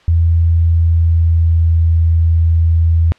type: tone with pitch glide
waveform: sine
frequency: 83.4 to 82.54 Hz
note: E2 to E2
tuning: +21 to +3 cents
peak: -8 dBFS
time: 0.08-3.12 s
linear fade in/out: 0 ms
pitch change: -18 cents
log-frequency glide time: 0.52-1.75 s
effects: white hiss -48 dBFS RMS until 3.18 s + low-pass 3000 Hz 12 dB/octave